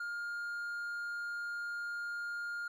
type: tone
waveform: triangle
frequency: 1412 Hz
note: F6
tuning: 19 cents sharp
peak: -35 dBFS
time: 0-2.68 s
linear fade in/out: 5 ms
effects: none